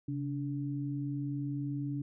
sine tone pair together, 136.3 / 288.4 Hz, C#3 / D4, -29 / -31 cents, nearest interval octave + minor second, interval 1298 cents, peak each -35 / -36 dBFS, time 0.08-2.02 s, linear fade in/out 5 ms, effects none

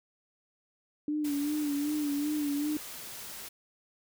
sine tone with vibrato, 293.7 Hz, D4, in tune, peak -28 dBFS, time 1.08-2.77 s, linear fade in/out 2 ms, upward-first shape sine, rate 2.6 Hz, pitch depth 54 cents each way
white noise, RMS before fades -43 dBFS, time 1.24-3.49 s, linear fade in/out 10 ms
effects none

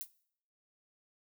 violet noise with exponential decay, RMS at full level -36 dBFS, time 0.01-0.1 s, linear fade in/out 0 ms, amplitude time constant 18 ms, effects noise-tail reverb RT60 0.6 s tail -17 dB re dry

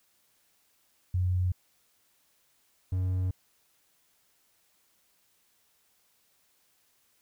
sine / triangle tone pair in turn, 90.9 / 92.38 Hz, F#2 / F#2, -30 / -2 cents, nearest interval unison, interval 28 cents, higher second, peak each -24 dBFS, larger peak neither, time 1.14-1.52 / 2.92-3.31 s, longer second, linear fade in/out 5 ms, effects white hiss -69 dBFS RMS until 7.21 s

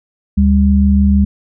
sine tone pair together, 73.73 / 200 Hz, D2 / G3, +7 / +35 cents, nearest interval octave + perfect fourth, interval 1728 cents, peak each -10 dBFS, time 0.37-1.25 s, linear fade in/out 10 ms, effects none

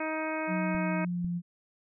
harmonic tone, 314.3 Hz, D#4, 18 cents sharp, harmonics 1 / 2 / 3 / 4 / 5 / 6 / 7 / 8, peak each -35 / -35 / -38 / -41 / -40 / -46 / -40 / -42 dBFS, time 0-1.05 s, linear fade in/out 5 ms
sine tone with pitch glide, 182.1 to 174.08 Hz, F#3 to F3, -27 to -5 cents, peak -29 dBFS, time 0.47-1.42 s, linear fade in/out 50 ms, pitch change -78 cents, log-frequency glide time 0.69-1.29 s
clicks, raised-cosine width 5 ms, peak -29 dBFS, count 2, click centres 0.749 / 1.246 s
effects none

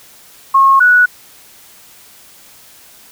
sine tone pair in turn, 1085 / 1470.7 Hz, C#6 / F#6, -37 / -11 cents, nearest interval perfect fourth, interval 526 cents, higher second, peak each -5 dBFS, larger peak neither, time 0.54-0.8 / 0.8-1.06 s, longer neither, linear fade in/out 10 ms, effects white hiss -42 dBFS RMS until 3.11 s

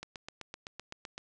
click train, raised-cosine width 0.2 ms, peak -24 dBFS, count 10, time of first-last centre 0.03-1.179 s, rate 7.83 Hz, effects resampled to 22050 Hz

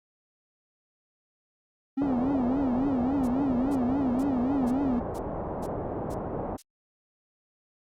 triangle tone with vibrato, 261.6 Hz, C4, in tune, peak -22 dBFS, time 1.97-5 s, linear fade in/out 10 ms, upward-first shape triangle, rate 3.6 Hz, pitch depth 180 cents each way
white low-pass noise, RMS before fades -33 dBFS, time 2.01-6.57 s, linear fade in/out 10 ms, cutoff 780 Hz, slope 24 dB/octave
violet noise bursts, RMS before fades -40 dBFS, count 8, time 3.23-6.624 s, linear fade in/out 10 ms, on 48 ms, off 430 ms
effects low-pass 8000 Hz 12 dB/octave + Opus 48 kbps

